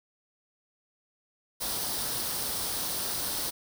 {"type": "noise with comb filter", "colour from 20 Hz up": "white", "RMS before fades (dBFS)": -32, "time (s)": [1.6, 3.51], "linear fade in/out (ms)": 20, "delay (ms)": 0.21, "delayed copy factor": 0.5, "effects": []}